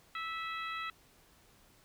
harmonic tone with a mistuned harmonic, 656 Hz, E5, 9 cents flat, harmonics 2 / 3 / 4 / 5 / 6, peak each -39 / -43 / -45 / -49 / -49 dBFS, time 0.15-0.9 s, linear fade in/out 2 ms, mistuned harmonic 4, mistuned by -19 cents, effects pink hiss -64 dBFS RMS until 1.84 s

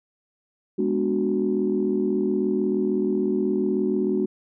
sine chord, G# half-diminished seventh, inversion none, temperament equal, 207.7 / 246.9 / 293.7 / 370 Hz, G#3 / B3 / D4 / F#4, 0 / 0 / 0 / 0 cents, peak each -25 / -28 / -27 / -23 dBFS, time 0.78-4.26 s, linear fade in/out 10 ms, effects tanh soft clip ceiling -11 dBFS

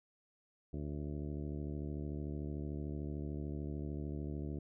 harmonic tone with a mistuned harmonic, 73.42 Hz, D2, in tune, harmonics 1 / 2 / 3 / 4 / 5 / 6 / 7 / 8 / 9, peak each -42 / -43 / -47 / -46 / -49 / -55 / -60 / -62 / -60 dBFS, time 0.73-4.59 s, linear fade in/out 5 ms, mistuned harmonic 7, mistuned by +52 cents, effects none

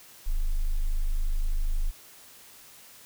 sine tone, 25.96 Hz, G#0, in tune, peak -20 dBFS, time 0.26-1.91 s, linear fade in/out 20 ms, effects tanh soft clip ceiling -21 dBFS + white hiss -51 dBFS RMS until 3.05 s

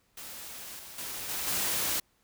white noise with level steps, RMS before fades -43 / -46 / -38 / -34 / -30 dBFS, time 0.17-2 s, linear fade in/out 5 ms, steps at 0.79 / 0.98 / 1.29 / 1.47 s, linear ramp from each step 5 ms, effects pink hiss -70 dBFS RMS until 2.23 s

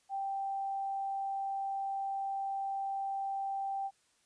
sine tone, 784 Hz, G5, in tune, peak -33 dBFS, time 0.09-3.91 s, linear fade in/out 50 ms, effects white hiss -71 dBFS RMS until 4.25 s + resampled to 22050 Hz

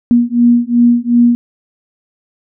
sine beating tone pair, 237.7 / 240.4 Hz, A#3 / B3, +34 / -46 cents, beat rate 2.7 Hz, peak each -10 dBFS, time 0.11-1.35 s, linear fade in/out 0 ms, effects none

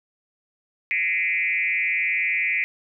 sine tone with frequency modulation, 2217 Hz, C#7, in tune, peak -20 dBFS, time 0.91-2.64 s, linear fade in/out 0 ms, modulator 171 Hz, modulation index 1.6, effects none

